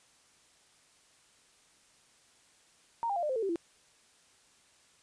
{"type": "tone with pitch steps", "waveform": "sine", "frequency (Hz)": [927, 802.4, 694.5, 601.1, 520.3, 450.3, 389.8, 337.3], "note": ["A#5", "G5", "F5", "D5", "C5", "A4", "G4", "E4"], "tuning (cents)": [-10, 40, -10, 40, -10, 40, -10, 40], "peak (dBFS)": -29, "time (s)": [3.03, 3.558], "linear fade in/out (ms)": 0, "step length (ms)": 66, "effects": ["white hiss -64 dBFS RMS until 5.02 s", "resampled to 22050 Hz"]}